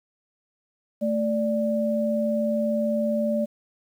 sine tone pair together, 221.6 / 586.8 Hz, A3 / D5, +13 / -2 cents, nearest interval octave + perfect fourth, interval 1685 cents, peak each -24 dBFS, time 1.01-3.46 s, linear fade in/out 20 ms, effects 9-bit

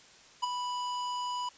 square tone with ADSR envelope, 987 Hz, B5, 1 cent flat, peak -26 dBFS, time 0.42-1.49 s, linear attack 18 ms, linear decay 16 ms, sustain -7 dB, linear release 4 ms, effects white hiss -56 dBFS RMS until 1.57 s + resampled to 16000 Hz

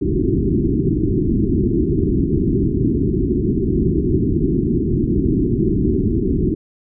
white low-pass noise, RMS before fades -17 dBFS, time 0.01-6.55 s, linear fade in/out 10 ms, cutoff 390 Hz, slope 96 dB/octave, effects none

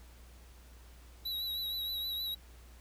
square tone with vibrato, 3900 Hz, B7, 23 cents flat, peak -35 dBFS, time 1.25-2.35 s, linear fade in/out 10 ms, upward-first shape triangle, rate 6.4 Hz, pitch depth 48 cents each way, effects added 60 Hz sine -53 dBFS peak until 2.8 s + pink hiss -61 dBFS RMS until 2.8 s

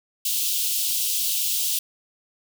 white high-pass noise, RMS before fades -24 dBFS, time 0.25-1.79 s, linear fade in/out 5 ms, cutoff 2800 Hz, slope 48 dB/octave, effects none

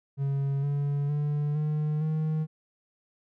triangle tone with pitch steps, 138.59 / 142.82 / 147.17 / 151.66 / 156.28 Hz, C#3 / D3 / D3 / D#3 / D#3, 0 / -48 / +4 / -44 / +8 cents, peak -23 dBFS, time 0.17-2.47 s, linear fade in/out 50 ms, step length 460 ms, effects none

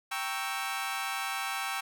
20% pulse chord, G diminished seventh, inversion none, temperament equal, 784 / 932.3 / 1108.7 / 1318.5 Hz, G5 / Bb5 / Db6 / Fb6, 0 / 0 / 0 / 0 cents, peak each -31 / -36 / -33 / -32 dBFS, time 0.11-1.81 s, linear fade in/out 10 ms, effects none

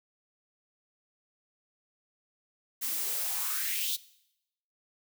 blue noise with high-pass filter sweep, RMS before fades -32 dBFS, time 2.81-3.97 s, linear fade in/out 20 ms, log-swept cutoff 200 to 4000 Hz, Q 4.4, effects noise-tail reverb RT60 0.8 s tail -19 dB re dry

